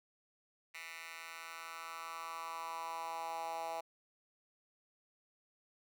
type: tone with high-pass filter sweep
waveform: 10% pulse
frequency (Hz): 164.81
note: E3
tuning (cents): 0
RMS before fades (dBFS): -44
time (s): 0.74-3.81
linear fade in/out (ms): 10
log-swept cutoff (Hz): 1900 to 730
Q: 3.8
effects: none